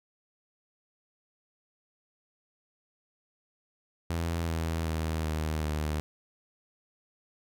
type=tone with pitch steps; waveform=sawtooth; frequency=83.6 / 81.69 / 79.82 / 78 / 76.22 Hz; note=E2 / E2 / D#2 / D#2 / D#2; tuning=+25 / -15 / +45 / +5 / -35 cents; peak=-25 dBFS; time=4.1-6 s; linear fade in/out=0 ms; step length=380 ms; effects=none